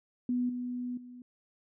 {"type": "tone with level steps", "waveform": "sine", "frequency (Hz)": 246.9, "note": "B3", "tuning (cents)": 0, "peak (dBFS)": [-27, -33, -45], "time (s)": [0.29, 1.22], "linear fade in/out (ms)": 2, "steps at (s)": [0.49, 0.97], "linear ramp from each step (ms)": 5, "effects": []}